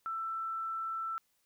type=tone; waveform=sine; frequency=1331 Hz; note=E6; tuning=16 cents sharp; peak=-34 dBFS; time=0.06-1.18 s; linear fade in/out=0 ms; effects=white hiss -75 dBFS RMS until 1.45 s